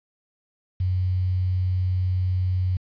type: tone with quantisation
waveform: sine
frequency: 92 Hz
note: F#2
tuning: 9 cents flat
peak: -20 dBFS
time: 0.8-2.77 s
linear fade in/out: 5 ms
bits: 8
effects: resampled to 11025 Hz